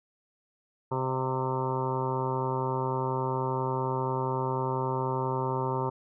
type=harmonic tone with a mistuned harmonic; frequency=130.3 Hz; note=C3; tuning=7 cents flat; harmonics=1 / 2 / 3 / 4 / 5 / 6 / 7 / 8 / 9 / 10; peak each=-32 / -39 / -33 / -37 / -43 / -44 / -32 / -39 / -40 / -46 dBFS; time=0.91-5.9 s; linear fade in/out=10 ms; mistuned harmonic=5; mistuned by=-44 cents; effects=none